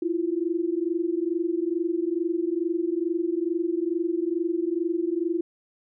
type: tone pair together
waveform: sine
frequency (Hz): 328.8 / 351.1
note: E4 / F4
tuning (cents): -4 / +9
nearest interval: minor second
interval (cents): 113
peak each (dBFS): -26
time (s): 0.02-5.41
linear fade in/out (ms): 5
effects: none